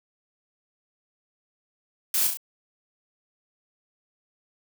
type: noise with echo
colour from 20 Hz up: blue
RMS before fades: -24 dBFS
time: 2.14-2.27 s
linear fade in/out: 2 ms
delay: 34 ms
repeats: 3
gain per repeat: -4 dB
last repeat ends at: 2.372 s
effects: none